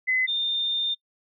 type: tone pair in turn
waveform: sine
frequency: 2030 / 3617 Hz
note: B6 / A7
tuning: +47 / +47 cents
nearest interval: minor seventh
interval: 1000 cents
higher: second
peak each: -20 / -23 dBFS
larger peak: first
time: 0.07-0.27 / 0.27-0.95 s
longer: second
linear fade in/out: 20 ms
effects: noise-tail reverb RT60 0.1 s tail -26 dB re dry